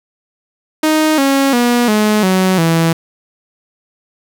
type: tone with pitch steps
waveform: sawtooth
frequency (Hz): 311.1 / 274 / 241.3 / 212.5 / 187.13 / 164.8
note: D#4 / C#4 / B3 / G#3 / F#3 / E3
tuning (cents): 0 / -20 / -40 / +40 / +20 / 0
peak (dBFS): -6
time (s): 0.83-2.93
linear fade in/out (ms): 5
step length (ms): 350
effects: none